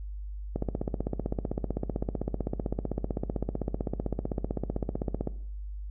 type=click train; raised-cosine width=2 ms; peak=-16 dBFS; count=75; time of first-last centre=0.56-5.273 s; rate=15.7 Hz; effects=noise-tail reverb RT60 0.6 s tail -18 dB re dry + added 50 Hz sine -35 dBFS peak until 5.9 s